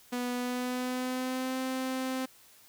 sawtooth tone with pitch glide, 246.1 to 260 Hz, B3 to C4, -6 to -11 cents, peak -27 dBFS, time 0.12-2.26 s, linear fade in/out 10 ms, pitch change +95 cents, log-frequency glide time 0.34-1.58 s, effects white hiss -58 dBFS RMS until 2.68 s

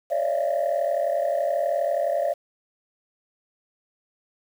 sine tone cluster, 551 / 590 / 622 / 681 Hz, C#5 / D5 / D#5 / F5, -11 / +8 / -1 / -44 cents, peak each -26 / -24 / -31 / -24 dBFS, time 0.1-2.34 s, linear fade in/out 20 ms, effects tanh soft clip ceiling -16 dBFS + 8-bit

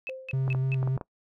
sine tone bursts, 2600 Hz, E7, 24 cents flat, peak -32 dBFS, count 4, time 0.07-0.744 s, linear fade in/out 0 ms, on 26 ms, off 190 ms
sine tone with exponential decay, 523.3 Hz, C5, in tune, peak -32 dBFS, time 0.09-0.6 s, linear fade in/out 1 ms, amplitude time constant 110 ms
triangle tone with vibrato, 131.7 Hz, C3, 12 cents sharp, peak -22 dBFS, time 0.33-0.97 s, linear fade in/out 5 ms, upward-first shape square, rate 3.4 Hz, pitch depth 14 cents each way
clicks, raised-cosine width 1 ms, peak -22 dBFS, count 6, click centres 0.479 / 0.548 / 0.829 / 0.875 / 0.977 / 1.012 s
effects noise-tail reverb RT60 0.1 s tail -22 dB re dry

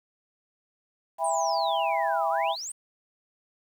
sine chord, E minor, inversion none, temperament equal with one note detuned, 659.3 / 804.6 / 987.8 Hz, E5 / G5 / B5, 0 / +45 / 0 cents, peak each -28 / -27 / -29 dBFS, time 1.18-2.56 s, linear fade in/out 50 ms
sine exponential two-way sweep, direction down then up, 8910 to 1100 to 8910 Hz, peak -33 dBFS, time 1.24-2.72 s, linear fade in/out 5 ms, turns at 2.29 s
effects 9-bit

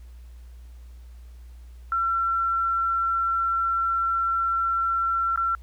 sine tone with dropouts, 1354 Hz, E6, 46 cents sharp, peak -21 dBFS, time 1.92-5.55 s, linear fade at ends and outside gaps 1 ms, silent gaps 5.36-5.375 s, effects added 60 Hz sine -41 dBFS peak until 5.62 s + pink hiss -62 dBFS RMS until 5.62 s

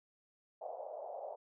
white band-pass noise, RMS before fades -45 dBFS, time 0.61-1.36 s, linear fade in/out 10 ms, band 530 to 750 Hz, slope 48 dB/octave, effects none

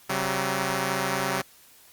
5% pulse tone pair together, 134.14 / 189.7 Hz, C3 / F#3, +43 / +43 cents, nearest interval tritone, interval 600 cents, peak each -17 / -16 dBFS, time 0.09-1.42 s, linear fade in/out 10 ms, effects white hiss -54 dBFS RMS until 1.92 s + Opus 48 kbps

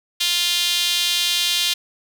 sawtooth tone with high-pass filter, 350 Hz, F4, 4 cents sharp, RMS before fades -20 dBFS, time 0.2-1.74 s, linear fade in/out 10 ms, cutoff 3400 Hz, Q 2.9, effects none

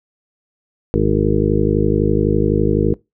harmonic tone, 51.9 Hz, G#1, in tune, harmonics 1 / 2 / 3 / 4 / 6 / 7 / 8 / 9, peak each -21 / -21 / -21 / -21 / -21 / -21 / -21 / -21 dBFS, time 0.94-2.94 s, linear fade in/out 0 ms, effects noise-tail reverb RT60 0.2 s tail -22 dB re dry

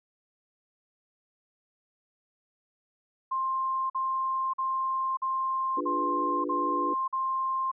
sine tone bursts, 1055 Hz, C6, 14 cents sharp, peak -26 dBFS, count 7, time 3.31-7.716 s, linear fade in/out 10 ms, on 590 ms, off 46 ms
sine chord, D diminished seventh, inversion none, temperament equal with one note detuned, 293.7 / 349.2 / 409.1 / 493.9 Hz, D4 / F4 / Ab4 / Cb5, 0 / 0 / -26 / 0 cents, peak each -33 / -34 / -39 / -37 dBFS, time 5.77-6.94 s, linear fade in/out 5 ms
effects none

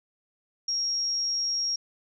sine tone, 5590 Hz, F8, 1 cent sharp, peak -25 dBFS, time 0.68-1.76 s, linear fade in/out 5 ms, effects none

